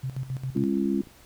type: tone with tremolo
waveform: sine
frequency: 131.1 Hz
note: C3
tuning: 4 cents sharp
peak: -27 dBFS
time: 0.03-0.65 s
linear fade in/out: 10 ms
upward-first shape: square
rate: 7.4 Hz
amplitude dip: 75%
type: harmonic tone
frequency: 68 Hz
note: C#2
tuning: 33 cents flat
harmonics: 3 / 4 / 5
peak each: -26 / -27 / -28 dBFS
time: 0.55-1.02 s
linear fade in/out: 10 ms
type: clicks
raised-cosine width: 3 ms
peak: -34 dBFS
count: 9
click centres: 0.684 / 0.731 / 0.772 / 0.822 / 0.857 / 0.944 / 0.976 / 1.036 / 1.072 s
effects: pink hiss -54 dBFS RMS until 1.25 s